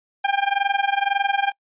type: tone with amplitude modulation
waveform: sawtooth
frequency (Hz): 798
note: G5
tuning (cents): +31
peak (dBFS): -11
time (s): 0.24-1.52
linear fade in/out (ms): 10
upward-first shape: sine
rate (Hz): 21.9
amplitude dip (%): 90
effects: noise-tail reverb RT60 0.1 s tail -26 dB re dry + resampled to 8000 Hz